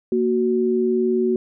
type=tone pair together; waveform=sine; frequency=233.1 / 371.2 Hz; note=A#3 / F#4; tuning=0 / +6 cents; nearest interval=minor sixth; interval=806 cents; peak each=-21 / -18 dBFS; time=0.12-1.36 s; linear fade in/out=2 ms; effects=none